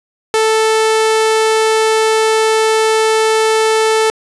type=tone; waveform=sawtooth; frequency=440.2 Hz; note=A4; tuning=1 cent sharp; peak=-6 dBFS; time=0.34-4.1 s; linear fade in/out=0 ms; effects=resampled to 24000 Hz + 7-bit